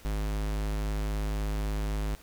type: tone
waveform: square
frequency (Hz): 51.91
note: G#1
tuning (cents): 0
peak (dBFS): -29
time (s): 0.05-2.15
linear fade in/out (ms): 0
effects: pink hiss -54 dBFS RMS until 2.22 s